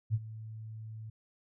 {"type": "tone with ADSR envelope", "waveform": "sine", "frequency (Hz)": 110, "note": "A2", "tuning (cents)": 0, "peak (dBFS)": -24, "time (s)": [0.1, 1.1], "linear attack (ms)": 42, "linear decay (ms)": 42, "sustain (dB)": -17, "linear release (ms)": 6, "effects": []}